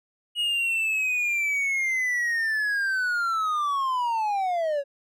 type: linear sweep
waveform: triangle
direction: down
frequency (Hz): 2898 to 547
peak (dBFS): -21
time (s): 0.35-4.84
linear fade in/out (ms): 50
effects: none